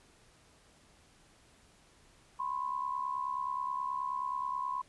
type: tone pair together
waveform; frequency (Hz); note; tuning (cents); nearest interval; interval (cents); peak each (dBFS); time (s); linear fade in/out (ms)
sine; 1002 / 1071.4; B5 / C6; +25 / +41; minor second; 116; -35 / -36; 2.39-4.82; 10
effects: pink hiss -63 dBFS RMS until 4.88 s + resampled to 24000 Hz